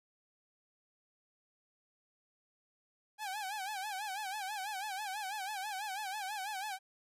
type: tone with vibrato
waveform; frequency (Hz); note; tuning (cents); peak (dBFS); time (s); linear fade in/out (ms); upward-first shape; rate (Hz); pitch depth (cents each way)
sawtooth; 805; G5; +46; -34; 3.18-6.79; 50; sine; 6.1; 130
effects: resampled to 32000 Hz